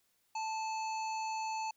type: harmonic tone with a mistuned harmonic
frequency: 880 Hz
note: A5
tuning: in tune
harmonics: 1 / 3 / 5 / 7 / 8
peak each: -35 / -45 / -49 / -52 / -53 dBFS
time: 0.35-1.71 s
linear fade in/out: 5 ms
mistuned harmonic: 3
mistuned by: -22 cents
effects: white hiss -75 dBFS RMS until 1.76 s

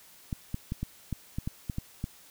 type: clicks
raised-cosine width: 5 ms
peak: -19 dBFS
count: 10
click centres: 0.328 / 0.544 / 0.721 / 0.83 / 1.127 / 1.385 / 1.475 / 1.698 / 1.784 / 2.041 s
effects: white hiss -55 dBFS RMS until 2.3 s

